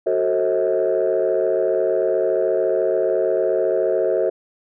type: chord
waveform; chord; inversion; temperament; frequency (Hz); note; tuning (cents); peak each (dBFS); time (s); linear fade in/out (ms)
sine; F# diminished seventh; none; just; 370 / 444 / 532.8 / 639.4; F#4 / A4 / C5 / Eb5; 0 / +16 / +31 / +47; -21; 0.06-4.3; 10
effects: tanh soft clip ceiling -10 dBFS